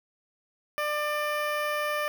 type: tone with notch filter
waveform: 15% pulse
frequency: 596 Hz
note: D5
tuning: 25 cents sharp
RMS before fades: -29 dBFS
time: 0.78-2.08 s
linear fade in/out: 0 ms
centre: 7300 Hz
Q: 0.8
effects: none